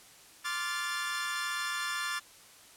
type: chord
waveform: sawtooth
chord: D minor seventh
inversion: third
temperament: equal with one note detuned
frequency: 1046.5 / 1174.7 / 1396.9 / 1742.8 Hz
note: C6 / D6 / F6 / A6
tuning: 0 / 0 / 0 / -17 cents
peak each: -38 / -35 / -34 / -32 dBFS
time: 0.44-2.2 s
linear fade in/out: 20 ms
effects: white hiss -55 dBFS RMS until 2.76 s + low-pass 11000 Hz 12 dB/octave